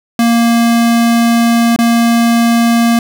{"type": "tone with dropouts", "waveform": "square", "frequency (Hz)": 233.1, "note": "A#3", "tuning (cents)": 0, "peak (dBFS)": -8, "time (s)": [0.19, 2.99], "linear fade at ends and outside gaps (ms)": 2, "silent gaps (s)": [1.762, 1.788], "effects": []}